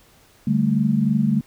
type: chord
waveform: sine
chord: D suspended fourth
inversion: none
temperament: equal with one note detuned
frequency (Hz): 146.83 / 196.79 / 220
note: D3 / G3 / A3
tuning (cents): 0 / +7 / 0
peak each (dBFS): -22 / -21 / -19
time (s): 0.47-1.41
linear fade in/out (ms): 5
effects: pink hiss -54 dBFS RMS until 1.46 s